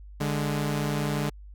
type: tone pair together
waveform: sawtooth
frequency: 146.87 / 207.7 Hz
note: D3 / G#3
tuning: 0 / 0 cents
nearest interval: tritone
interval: 600 cents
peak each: -23 / -27 dBFS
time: 0.2-1.3 s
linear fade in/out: 10 ms
effects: added 50 Hz sine -42 dBFS peak until 1.54 s